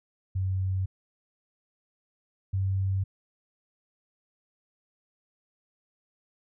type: tone pair in turn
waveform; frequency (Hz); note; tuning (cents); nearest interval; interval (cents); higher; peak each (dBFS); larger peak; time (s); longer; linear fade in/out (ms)
sine; 94.4 / 96.11; F#2 / G2; +35 / -34; unison; 31; second; -25 / -24; second; 0.35-0.86 / 2.53-3.04; neither; 10
effects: none